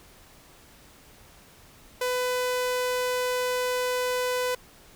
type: tone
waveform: sawtooth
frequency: 500 Hz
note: B4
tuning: 21 cents sharp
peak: -21 dBFS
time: 2.01-4.55 s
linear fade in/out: 5 ms
effects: pink hiss -53 dBFS RMS until 4.95 s